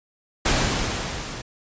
pink noise with level ramp, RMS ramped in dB -19 to -34 dBFS, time 0.45-1.42 s, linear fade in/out 10 ms, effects resampled to 16000 Hz

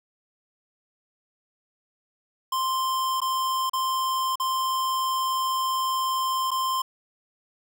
square tone with dropouts, 1046.5 Hz, C6, in tune, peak -24 dBFS, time 2.52-6.82 s, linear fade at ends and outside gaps 5 ms, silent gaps 3.204-3.216 / 3.697-3.733 / 4.357-4.398 / 6.507-6.514 s, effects none

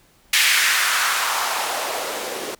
blue noise with band-pass filter sweep, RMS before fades -21 dBFS, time 0.33-2.55 s, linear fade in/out 5 ms, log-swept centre 2300 to 370 Hz, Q 2, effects pink hiss -56 dBFS RMS until 2.59 s

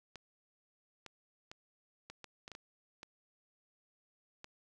clicks, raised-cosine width 0.2 ms, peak -30 dBFS, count 10, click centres 0.157 / 1.063 / 1.515 / 2.1 / 2.243 / 2.479 / 2.517 / 2.551 / 3.031 / 4.444 s, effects none

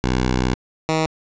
10% pulse tone pair in turn, 63 / 158.75 Hz, B1 / D#3, +35 / +35 cents, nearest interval octave + major third, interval 1600 cents, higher second, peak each -9 dBFS, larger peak neither, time 0.04-0.54 / 0.89-1.06 s, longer first, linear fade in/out 0 ms, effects resampled to 16000 Hz + 7-bit

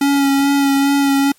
square tone with vibrato, 278.5 Hz, C#4, 8 cents sharp, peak -12 dBFS, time 0.01-1.32 s, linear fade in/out 5 ms, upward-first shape sine, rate 2.4 Hz, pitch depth 18 cents each way, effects white hiss -53 dBFS RMS until 1.38 s + MP3 64 kbps

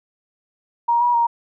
sine tone with pitch steps, 942 / 965 / 938 Hz, A#5 / B5 / A#5, +18 / -40 / +11 cents, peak -14 dBFS, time 0.88-1.27 s, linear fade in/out 10 ms, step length 130 ms, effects none

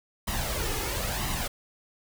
pink noise with flanger, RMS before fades -30 dBFS, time 0.27-1.48 s, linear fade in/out 10 ms, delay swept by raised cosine 1 to 2.4 ms, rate 1 Hz, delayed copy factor +0.6, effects none

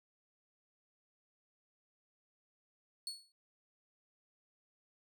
35% pulse tone with exponential decay, 4392 Hz, C#8, 17 cents flat, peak -35 dBFS, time 3.07-3.32 s, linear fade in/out 1 ms, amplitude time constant 53 ms, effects none

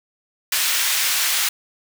pink high-pass noise, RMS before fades -20 dBFS, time 0.52-1.49 s, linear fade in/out 5 ms, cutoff 2000 Hz, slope 12 dB/octave, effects none

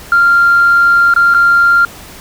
sine tone with dropouts, 1391 Hz, F6, 7 cents flat, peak -4 dBFS, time 0.12-1.85 s, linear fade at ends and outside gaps 2 ms, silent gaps 1.139-1.162 / 1.34-1.346 s, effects tanh soft clip ceiling -1 dBFS + pink hiss -33 dBFS RMS until 2.2 s

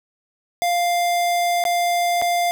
square tone with dropouts, 698.5 Hz, F5, in tune, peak -18 dBFS, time 0.62-2.51 s, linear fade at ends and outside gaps 0 ms, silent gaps 1.639-1.652 / 2.216-2.222 s, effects none

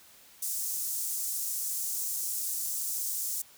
pink high-pass noise, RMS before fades -33 dBFS, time 0.42-3.42 s, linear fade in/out 5 ms, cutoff 6800 Hz, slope 24 dB/octave, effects white hiss -56 dBFS RMS until 3.57 s

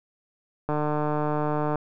click train, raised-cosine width 1 ms, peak -13 dBFS, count 161, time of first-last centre 0.69-1.757 s, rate 150 Hz, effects none

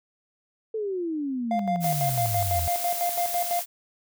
sine exponential sweep, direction down, 450 to 77.78 Hz, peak -26 dBFS, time 0.74-2.68 s, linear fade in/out 5 ms
triangle tone with tremolo, 698.5 Hz, F5, in tune, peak -21 dBFS, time 1.51-3.61 s, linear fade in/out 2 ms, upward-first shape square, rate 6 Hz, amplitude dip 70%
blue noise, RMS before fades -31 dBFS, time 1.8-3.66 s, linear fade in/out 50 ms
effects none

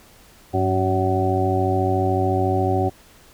harmonic tone with a mistuned harmonic, 93.9 Hz, F#2, 26 cents sharp, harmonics 1 / 2 / 3 / 4 / 6 / 7 / 8, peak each -22 / -31 / -26 / -23 / -28 / -32 / -23 dBFS, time 0.53-2.9 s, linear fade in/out 20 ms, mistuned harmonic 1, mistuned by +67 cents, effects pink hiss -50 dBFS RMS until 3.33 s

